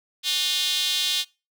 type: tone with high-pass filter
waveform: square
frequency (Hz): 164.81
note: E3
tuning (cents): 0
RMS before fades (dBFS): -24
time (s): 0.23-1.25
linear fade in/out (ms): 50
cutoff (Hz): 3500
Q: 4
effects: noise-tail reverb RT60 0.3 s tail -24 dB re dry